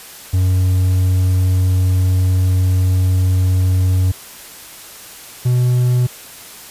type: tone pair in turn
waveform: triangle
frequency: 92.5 / 124.04 Hz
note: F#2 / B2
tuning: 0 / +8 cents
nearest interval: perfect fourth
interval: 508 cents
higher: second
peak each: -9 dBFS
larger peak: neither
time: 0.33-4.12 / 5.45-6.07 s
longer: first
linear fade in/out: 10 ms
effects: white hiss -36 dBFS RMS until 6.7 s + resampled to 32000 Hz